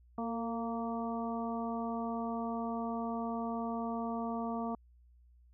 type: harmonic tone with a mistuned harmonic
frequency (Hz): 231.2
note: A#3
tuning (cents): -14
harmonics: 1 / 2 / 3 / 4 / 5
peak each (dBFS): -36 / -43 / -40 / -44 / -44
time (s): 0.18-4.75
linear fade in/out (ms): 2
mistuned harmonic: 2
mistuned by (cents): -32
effects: added 60 Hz sine -59 dBFS peak until 5.53 s